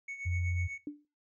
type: tone with tremolo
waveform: triangle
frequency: 2217 Hz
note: C#7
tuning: in tune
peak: -35 dBFS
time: 0.08-0.78 s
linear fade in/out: 5 ms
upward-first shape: sine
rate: 8.1 Hz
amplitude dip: 65%
type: tone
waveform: sine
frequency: 87.31 Hz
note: F2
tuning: in tune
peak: -29 dBFS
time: 0.25-0.68 s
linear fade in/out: 20 ms
type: tone with exponential decay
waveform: sine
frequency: 293.7 Hz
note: D4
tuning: in tune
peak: -32 dBFS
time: 0.87-1.05 s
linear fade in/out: 2 ms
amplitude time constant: 38 ms
effects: noise-tail reverb RT60 0.3 s tail -20 dB re dry + resampled to 16000 Hz

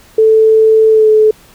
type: tone with pitch glide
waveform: sine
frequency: 440 to 431.9 Hz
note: A4 to A4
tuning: 0 to -32 cents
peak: -4 dBFS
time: 0.18-1.31 s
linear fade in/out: 5 ms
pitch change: -32 cents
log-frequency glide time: 0.9-1.09 s
effects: pink hiss -43 dBFS RMS until 1.54 s

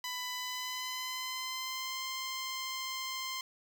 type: tone with pitch glide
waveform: 10% pulse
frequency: 998 to 1047.6 Hz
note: B5 to C6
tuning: +18 to +2 cents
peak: -28 dBFS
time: 0.04-3.41 s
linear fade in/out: 2 ms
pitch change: +84 cents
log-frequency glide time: 0.36-2.03 s
effects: none

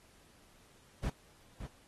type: noise with echo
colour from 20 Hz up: brown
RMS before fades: -34 dBFS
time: 1.03-1.1 s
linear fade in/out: 5 ms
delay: 570 ms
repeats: 1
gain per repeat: -9 dB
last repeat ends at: 1.67 s
effects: pink hiss -64 dBFS RMS until 1.87 s + AAC 32 kbps

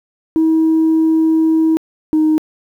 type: tone pair in turn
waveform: sine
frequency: 320.4 / 311.1 Hz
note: E4 / D#4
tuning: -49 / 0 cents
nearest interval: minor second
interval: 51 cents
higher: first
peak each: -8 dBFS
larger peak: neither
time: 0.36-1.77 / 2.13-2.38 s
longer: first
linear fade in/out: 0 ms
effects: tanh soft clip ceiling -7 dBFS + 8-bit

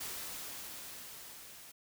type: noise with level ramp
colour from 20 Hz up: white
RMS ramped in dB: -41 to -53 dBFS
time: 0-1.72 s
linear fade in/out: 10 ms
effects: none

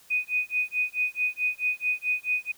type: tone with tremolo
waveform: sine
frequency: 2489 Hz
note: D#7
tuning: in tune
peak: -21 dBFS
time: 0.1-2.52 s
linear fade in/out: 10 ms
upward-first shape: sine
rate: 4.6 Hz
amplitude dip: 100%
effects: white hiss -56 dBFS RMS until 2.57 s

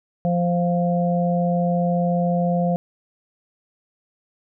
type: harmonic tone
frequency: 174.61 Hz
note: F3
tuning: in tune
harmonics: 1 / 3 / 4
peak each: -19 / -24 / -25 dBFS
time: 0.25-2.76 s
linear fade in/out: 0 ms
effects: none

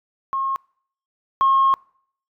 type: tone pair in turn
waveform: sine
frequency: 1079 / 1079 Hz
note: C#6 / C#6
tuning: -47 / -47 cents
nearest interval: unison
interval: 0 cents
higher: neither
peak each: -20 / -12 dBFS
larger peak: second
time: 0.33-0.56 / 1.41-1.74 s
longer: second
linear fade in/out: 0 ms
effects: noise-tail reverb RT60 0.6 s tail -26 dB re dry + tanh soft clip ceiling -9 dBFS

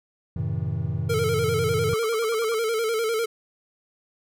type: chord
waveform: triangle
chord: F# diminished seventh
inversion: none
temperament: just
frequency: 92.5 / 111 / 133.2 / 159.84 Hz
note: F#2 / A2 / C3 / Eb3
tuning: 0 / +16 / +31 / +47 cents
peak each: -28 dBFS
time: 0.36-1.94 s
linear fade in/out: 5 ms
type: tone with vibrato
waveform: square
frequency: 450 Hz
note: A4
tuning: 39 cents sharp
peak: -23 dBFS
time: 1.09-3.26 s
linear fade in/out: 10 ms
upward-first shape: square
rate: 10 Hz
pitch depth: 58 cents each way
type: tone bursts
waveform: sine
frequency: 1174.7 Hz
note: D6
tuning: in tune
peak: -32 dBFS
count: 7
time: 1.93-2.546 s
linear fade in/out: 0 ms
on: 28 ms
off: 70 ms
effects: none

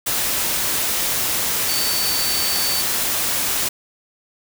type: tone in noise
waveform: sine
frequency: 4532 Hz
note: C#8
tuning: 37 cents sharp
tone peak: -23 dBFS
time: 1.68-2.82 s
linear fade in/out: 10 ms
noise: white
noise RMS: -21 dBFS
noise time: 0.06-3.69 s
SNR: -5 dB
effects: none

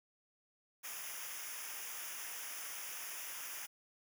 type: noise with comb filter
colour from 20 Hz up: white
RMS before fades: -45 dBFS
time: 0.83-3.67 s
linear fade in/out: 20 ms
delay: 0.24 ms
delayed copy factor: -0.9
effects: none

